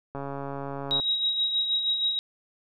click train, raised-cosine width 1 ms, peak -21 dBFS, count 119, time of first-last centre 0.15-0.999 s, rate 139 Hz
sine tone with tremolo, 3818 Hz, A#7, 41 cents sharp, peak -21 dBFS, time 0.91-2.19 s, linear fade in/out 0 ms, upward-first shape sine, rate 6.3 Hz, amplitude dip 50%
effects none

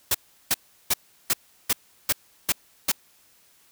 white noise bursts, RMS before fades -21 dBFS, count 8, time 0.11-2.918 s, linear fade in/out 5 ms, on 36 ms, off 360 ms, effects white hiss -59 dBFS RMS until 3.71 s

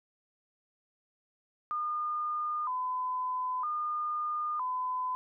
sine tone with vibrato, 1108.7 Hz, C#6, in tune, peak -30 dBFS, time 1.71-5.15 s, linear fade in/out 0 ms, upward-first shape square, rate 0.52 Hz, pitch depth 160 cents each way, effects none

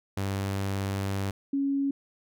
sawtooth / sine tone pair in turn, 98 / 277.2 Hz, G2 / C#4, 0 / 0 cents, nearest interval octave + tritone, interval 1800 cents, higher second, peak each -24 dBFS, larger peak neither, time 0.17-1.31 / 1.53-1.91 s, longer first, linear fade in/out 5 ms, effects none

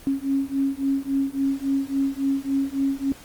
sine beating tone pair, 271.8 / 275.4 Hz, C#4 / C#4, -34 / -11 cents, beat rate 3.6 Hz, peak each -24 dBFS, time 0.07-3.12 s, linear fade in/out 0 ms, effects pink hiss -46 dBFS RMS until 3.24 s + Opus 24 kbps

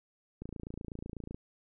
click train, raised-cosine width 3 ms, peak -28 dBFS, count 27, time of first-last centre 0.42-1.345 s, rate 28.1 Hz, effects none

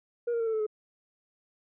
sine tone with pitch steps, 475.9 / 465.6 / 455.5 / 445.6 / 435.9 / 426.4 Hz, A#4 / A#4 / A#4 / A4 / A4 / G#4, +36 / -2 / -40 / +22 / -16 / +46 cents, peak -24 dBFS, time 0.27-0.666 s, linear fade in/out 10 ms, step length 66 ms, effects tanh soft clip ceiling -25 dBFS

